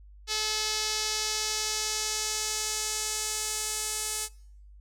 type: tone with band-pass filter sweep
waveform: sawtooth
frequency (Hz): 431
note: A4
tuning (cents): -36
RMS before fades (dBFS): -31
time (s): 0.27-4.29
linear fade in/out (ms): 50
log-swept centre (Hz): 4900 to 8600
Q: 1.7
effects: noise-tail reverb RT60 0.7 s tail -25 dB re dry + added 50 Hz sine -48 dBFS peak until 4.8 s